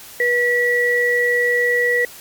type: tone pair together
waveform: sine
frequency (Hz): 485.2 / 1941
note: B4 / B6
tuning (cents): -31 / -31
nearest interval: 2 octaves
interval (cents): 2400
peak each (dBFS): -19 / -16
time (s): 0.2-2.05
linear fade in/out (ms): 2
effects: white hiss -39 dBFS RMS until 2.2 s + Opus 48 kbps